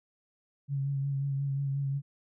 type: tone with vibrato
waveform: sine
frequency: 138.59 Hz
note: C#3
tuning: in tune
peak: -28 dBFS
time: 0.68-2.02 s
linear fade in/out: 50 ms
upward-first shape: sine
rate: 5.6 Hz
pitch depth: 27 cents each way
effects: none